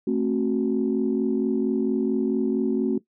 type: chord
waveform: sine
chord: F# diminished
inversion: first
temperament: just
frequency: 222 / 266.4 / 370 Hz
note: A3 / C4 / F#4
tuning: +16 / +31 / 0 cents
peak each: -24 dBFS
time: 0.07-2.98 s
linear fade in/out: 5 ms
effects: noise-tail reverb RT60 0.1 s tail -17 dB re dry + tanh soft clip ceiling -12 dBFS